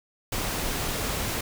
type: noise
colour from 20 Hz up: pink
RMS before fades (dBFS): -29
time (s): 0.32-1.41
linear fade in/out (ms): 5
effects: none